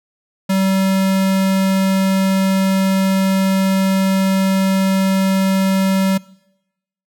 square tone, 191.8 Hz, G3, 37 cents flat, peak -14 dBFS, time 0.49-6.18 s, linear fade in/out 10 ms, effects noise-tail reverb RT60 0.9 s tail -22 dB re dry

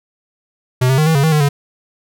square tone with pitch steps, 127.1 / 132.6 / 154.2 / 161 / 139.1 / 159.5 / 151.5 / 142.3 Hz, C3 / C3 / D#3 / E3 / C#3 / D#3 / D#3 / C#3, -50 / +23 / -15 / -41 / +6 / +43 / -46 / +46 cents, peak -11 dBFS, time 0.81-1.49 s, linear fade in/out 10 ms, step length 85 ms, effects none

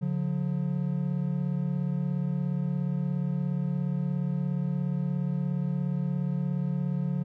triangle tone pair together, 142.5 / 179.54 Hz, C#3 / F3, +48 / +48 cents, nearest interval major third, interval 400 cents, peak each -27 dBFS, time 0.01-7.24 s, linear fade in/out 20 ms, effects none

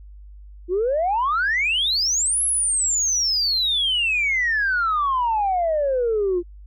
sine exponential two-way sweep, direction up then down, 340.3 to 11175 to 340.3 Hz, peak -17 dBFS, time 0.68-6.43 s, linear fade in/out 50 ms, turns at 2.43 s, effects tanh soft clip ceiling -14 dBFS + added 50 Hz sine -39 dBFS peak until 6.66 s

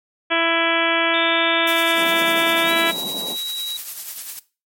harmonic tone, 332.3 Hz, E4, 14 cents sharp, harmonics 1 / 2 / 3 / 4 / 5 / 6 / 7 / 8 / 9 / 10, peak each -25 / -22 / -27 / -25 / -23 / -28 / -23 / -28 / -28 / -26 dBFS, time 0.3-2.92 s, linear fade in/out 20 ms
sine tone with pitch glide, 3586 to 3866 Hz, A7 to B7, +32 to -38 cents, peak -24 dBFS, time 1.14-3.77 s, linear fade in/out 2 ms, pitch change +130 cents, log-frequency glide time 2.62-2.71 s
blue noise with tremolo, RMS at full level -28 dBFS, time 1.67-4.39 s, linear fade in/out 2 ms, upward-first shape triangle, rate 10 Hz, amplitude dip 60%
pink band-pass noise, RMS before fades -33 dBFS, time 1.94-3.37 s, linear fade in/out 50 ms, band 170 to 1000 Hz, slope 48 dB/octave
effects noise-tail reverb RT60 0.3 s tail -18 dB re dry + MP3 64 kbps

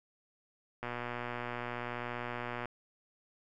click train, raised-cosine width 0.5 ms, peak -23 dBFS, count 222, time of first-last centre 0.83-2.656 s, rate 121 Hz, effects none

